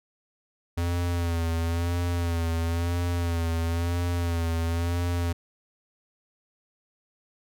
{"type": "tone with vibrato", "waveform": "square", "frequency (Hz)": 85, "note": "F2", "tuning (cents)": -46, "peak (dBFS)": -25, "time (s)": [0.77, 5.33], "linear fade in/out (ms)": 10, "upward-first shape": "sine", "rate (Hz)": 0.99, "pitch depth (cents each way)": 47, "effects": []}